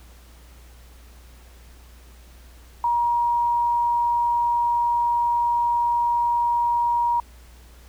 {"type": "tone", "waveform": "sine", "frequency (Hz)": 950, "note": "A#5", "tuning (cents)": 33, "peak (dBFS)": -18, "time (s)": [2.84, 7.2], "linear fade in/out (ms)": 2, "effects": ["added 60 Hz sine -45 dBFS peak until 7.88 s", "pink hiss -53 dBFS RMS until 7.88 s"]}